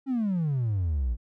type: exponential sweep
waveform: triangle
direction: down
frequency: 277.2 to 54.1 Hz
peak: -21 dBFS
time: 0.06-1.17 s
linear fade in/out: 50 ms
effects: tanh soft clip ceiling -19 dBFS